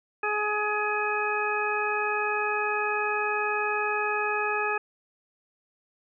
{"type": "harmonic tone", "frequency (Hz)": 420.1, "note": "G#4", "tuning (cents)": 20, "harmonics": [1, 2, 3, 4, 6], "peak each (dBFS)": [-31, -31, -31, -31, -31], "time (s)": [0.23, 4.78], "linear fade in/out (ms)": 5, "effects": []}